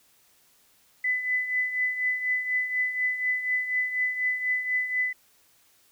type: tone with tremolo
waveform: sine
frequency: 2004 Hz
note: B6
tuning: 25 cents sharp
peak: -21 dBFS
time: 1.04-5.13 s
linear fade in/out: 5 ms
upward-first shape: triangle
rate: 4.1 Hz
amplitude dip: 70%
effects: white hiss -62 dBFS RMS until 5.91 s